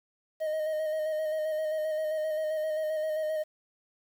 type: tone with vibrato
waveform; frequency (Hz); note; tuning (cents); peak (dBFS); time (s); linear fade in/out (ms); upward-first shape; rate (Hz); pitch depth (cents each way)
triangle; 622.3; D#5; 0; -26; 0.4-3.44; 20; square; 7.6; 22
effects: 9-bit